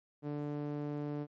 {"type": "tone with band-pass filter", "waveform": "sawtooth", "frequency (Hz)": 146.83, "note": "D3", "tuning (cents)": 0, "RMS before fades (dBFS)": -38, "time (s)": [0.22, 1.27], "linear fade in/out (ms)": 50, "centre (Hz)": 330, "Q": 1.1, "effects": ["MP3 48 kbps"]}